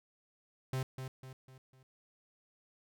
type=tone with echo; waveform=45% pulse; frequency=130.81 Hz; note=C3; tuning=in tune; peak=-33 dBFS; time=0.73-0.83 s; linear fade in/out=2 ms; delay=250 ms; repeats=4; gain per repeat=-7 dB; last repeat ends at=1.83 s; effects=none